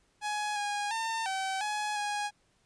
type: tone with pitch steps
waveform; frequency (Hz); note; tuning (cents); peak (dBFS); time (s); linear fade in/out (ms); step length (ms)
sawtooth; 838 / 822 / 903 / 767 / 841 / 827; G#5 / G#5 / A5 / G5 / G#5 / G#5; +15 / -18 / +45 / -38 / +22 / -8; -27; 0.21-2.31; 50; 350
effects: pink hiss -70 dBFS RMS until 2.65 s + resampled to 22050 Hz